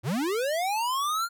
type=linear sweep; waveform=square; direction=up; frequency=96.4 to 1418 Hz; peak=-26 dBFS; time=0.03-1.29 s; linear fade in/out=50 ms; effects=none